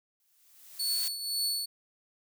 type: noise with exponential growth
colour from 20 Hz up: blue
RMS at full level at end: -34 dBFS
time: 0.2-1.08 s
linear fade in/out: 1 ms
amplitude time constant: 190 ms
type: tone with tremolo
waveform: sawtooth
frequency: 4435 Hz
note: C#8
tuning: in tune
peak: -24 dBFS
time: 0.79-1.66 s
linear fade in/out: 10 ms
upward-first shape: triangle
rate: 1.9 Hz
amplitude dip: 70%
effects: none